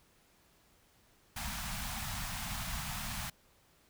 pink band-stop noise, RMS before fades -39 dBFS, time 1.36-3.3 s, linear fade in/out 5 ms, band 230 to 700 Hz, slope 48 dB/octave, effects pink hiss -67 dBFS RMS until 3.89 s

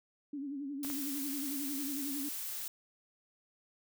sine tone with vibrato, 280.9 Hz, C#4, 23 cents sharp, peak -37 dBFS, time 0.33-2.29 s, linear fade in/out 5 ms, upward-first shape sine, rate 11 Hz, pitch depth 83 cents each way
blue noise, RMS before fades -40 dBFS, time 0.83-2.68 s, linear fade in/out 2 ms
clicks, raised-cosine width 0.5 ms, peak -30 dBFS, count 2, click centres 0.848 / 0.901 s
effects none

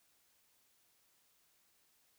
silence, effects white hiss -73 dBFS RMS until 2.18 s

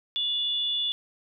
sine tone pair together, 2886 / 3468 Hz, F#7 / A7, -44 / -26 cents, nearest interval minor third, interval 318 cents, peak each -35 / -25 dBFS, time 0.16-0.92 s, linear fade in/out 0 ms, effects none

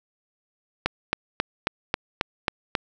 click train, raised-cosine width 0.3 ms, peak -5 dBFS, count 8, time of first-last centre 0.86-2.752 s, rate 3.7 Hz, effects none

